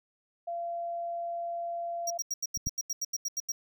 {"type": "tone", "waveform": "sine", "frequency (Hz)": 685, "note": "F5", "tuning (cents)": -34, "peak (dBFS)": -32, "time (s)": [0.47, 2.18], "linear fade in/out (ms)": 10}
{"type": "tone bursts", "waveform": "square", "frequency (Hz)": 5670, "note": "F8", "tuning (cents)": 25, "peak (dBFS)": -30, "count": 13, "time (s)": [2.07, 3.52], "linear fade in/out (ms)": 5, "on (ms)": 34, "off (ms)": 84}
{"type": "clicks", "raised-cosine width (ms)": 5, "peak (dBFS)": [-32, -22], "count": 2, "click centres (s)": [2.573, 2.67]}
{"effects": []}